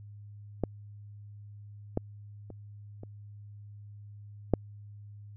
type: clicks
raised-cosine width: 2 ms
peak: -14 / -15 / -30 / -30 / -9 dBFS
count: 5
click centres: 0.637 / 1.974 / 2.503 / 3.034 / 4.537 s
effects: added 103 Hz sine -45 dBFS peak until 5.36 s